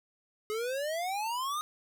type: exponential sweep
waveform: square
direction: up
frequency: 419 to 1255 Hz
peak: -32 dBFS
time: 0.5-1.61 s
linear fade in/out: 0 ms
effects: none